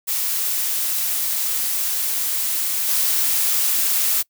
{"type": "noise with level steps", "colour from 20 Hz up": "blue", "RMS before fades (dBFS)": [-22, -19], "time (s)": [0.07, 4.23], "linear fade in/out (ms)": 20, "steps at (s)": 2.88, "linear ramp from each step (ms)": 10, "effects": ["noise-tail reverb RT60 0.1 s tail -24 dB re dry"]}